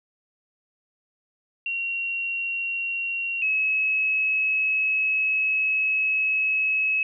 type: tone pair in turn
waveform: sine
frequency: 2747 / 2573 Hz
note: F7 / E7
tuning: -29 / -43 cents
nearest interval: minor second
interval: 114 cents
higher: first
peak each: -25 / -20 dBFS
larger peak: second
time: 1.66-3.42 / 3.42-7.03 s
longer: second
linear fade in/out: 2 ms
effects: none